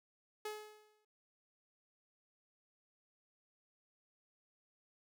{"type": "tone with exponential decay", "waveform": "sawtooth", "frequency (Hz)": 425.1, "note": "G#4", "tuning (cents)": 40, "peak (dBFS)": -35, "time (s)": [0.45, 1.05], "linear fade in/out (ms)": 5, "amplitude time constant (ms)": 130, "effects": []}